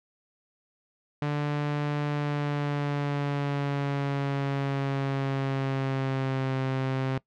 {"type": "tone with pitch glide", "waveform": "sawtooth", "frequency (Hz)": [146.83, 132.33], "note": ["D3", "C3"], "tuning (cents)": [0, 20], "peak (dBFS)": -22, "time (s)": [1.22, 7.18], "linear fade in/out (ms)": 2, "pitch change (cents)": -180, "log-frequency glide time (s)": [2.09, 6.56], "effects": ["noise-tail reverb RT60 0.1 s tail -21 dB re dry", "low-pass 3000 Hz 12 dB/octave"]}